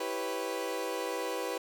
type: chord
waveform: 30% pulse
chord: C# half-diminished seventh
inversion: first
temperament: equal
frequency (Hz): 329.6 / 392 / 493.9 / 554.4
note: E4 / G4 / B4 / C#5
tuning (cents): 0 / 0 / 0 / 0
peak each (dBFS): -38 / -36 / -33 / -38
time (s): 0-1.58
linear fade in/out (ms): 5
effects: none